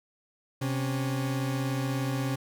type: tone pair together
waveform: 40% pulse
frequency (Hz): 130.3 / 277.4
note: C3 / C#4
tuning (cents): -7 / +1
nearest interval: octave + minor second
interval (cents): 1308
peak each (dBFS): -28 / -32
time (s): 0.61-2.36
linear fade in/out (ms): 10
effects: none